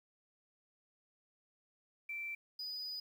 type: tone pair in turn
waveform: sine / triangle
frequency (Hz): 2340 / 4958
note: D7 / D#8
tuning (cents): -7 / -7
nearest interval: octave + minor second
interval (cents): 1300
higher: second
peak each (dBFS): -39 / -39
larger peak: neither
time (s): 2.09-2.35 / 2.59-3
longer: second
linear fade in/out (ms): 5
effects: 11-bit